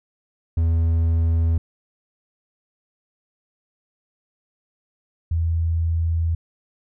triangle / sine tone pair in turn, 82.41 / 82.72 Hz, E2 / E2, 0 / +7 cents, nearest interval unison, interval 7 cents, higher second, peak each -14 / -18 dBFS, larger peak first, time 0.57-1.58 / 5.31-6.35 s, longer second, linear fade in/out 5 ms, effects none

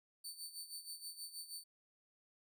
20% pulse tone with tremolo, 4541 Hz, C#8, 41 cents sharp, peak -38 dBFS, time 0.24-1.64 s, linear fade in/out 10 ms, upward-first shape sine, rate 6.3 Hz, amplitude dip 75%, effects none

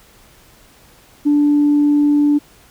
sine tone, 292.4 Hz, D4, 7 cents flat, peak -9 dBFS, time 1.25-2.39 s, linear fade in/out 20 ms, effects tanh soft clip ceiling -6 dBFS + pink hiss -48 dBFS RMS until 2.7 s

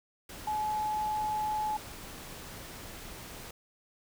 sine tone in noise, 853 Hz, G#5, 46 cents sharp, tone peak -29 dBFS, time 0.47-1.77 s, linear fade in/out 5 ms, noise pink, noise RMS -45 dBFS, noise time 0.29-3.51 s, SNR +13 dB, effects none

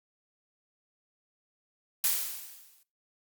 blue noise with exponential decay, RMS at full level -24 dBFS, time 2.04-2.83 s, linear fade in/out 1 ms, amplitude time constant 170 ms, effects noise-tail reverb RT60 0.3 s tail -21 dB re dry + Opus 48 kbps

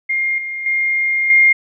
sine tone with level steps, 2122 Hz, C7, 24 cents sharp, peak -15 / -22 / -14 / -7 dBFS, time 0.09-1.53 s, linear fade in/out 10 ms, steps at 0.38 / 0.66 / 1.3 s, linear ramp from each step 2 ms, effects none

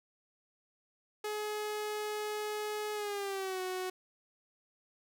sawtooth tone with pitch glide, 422.6 to 370 Hz, G#4 to F#4, +30 to 0 cents, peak -31 dBFS, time 1.24-3.9 s, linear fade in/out 5 ms, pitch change -230 cents, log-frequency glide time 2.94-3.61 s, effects none

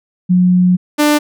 sine / sawtooth tone pair in turn, 180.8 / 297 Hz, F#3 / D4, -40 / +20 cents, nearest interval major sixth, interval 860 cents, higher second, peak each -7 / -5 dBFS, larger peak second, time 0.29-0.77 / 0.98-1.19 s, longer first, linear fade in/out 20 ms, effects none

